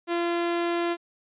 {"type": "tone", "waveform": "sawtooth", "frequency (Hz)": 343.1, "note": "F4", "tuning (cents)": -31, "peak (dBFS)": -20, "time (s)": [0.07, 0.97], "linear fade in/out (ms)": 50, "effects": ["resampled to 8000 Hz"]}